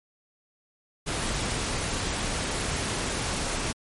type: noise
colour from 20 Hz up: pink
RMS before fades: -29 dBFS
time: 1.06-3.73 s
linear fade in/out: 20 ms
effects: MP3 48 kbps